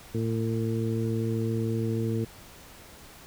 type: harmonic tone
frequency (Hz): 113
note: A2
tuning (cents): +47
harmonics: 1 / 2 / 3 / 4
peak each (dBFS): -28 / -31 / -33 / -34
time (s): 0.14-2.25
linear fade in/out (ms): 10
effects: pink hiss -49 dBFS RMS until 3.26 s